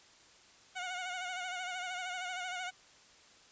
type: tone with vibrato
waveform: 15% pulse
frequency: 729 Hz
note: F#5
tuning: 26 cents flat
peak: -31 dBFS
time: 0.75-2.71 s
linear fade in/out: 20 ms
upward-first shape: sine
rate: 13 Hz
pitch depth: 50 cents each way
effects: white hiss -60 dBFS RMS until 3.51 s + resampled to 16000 Hz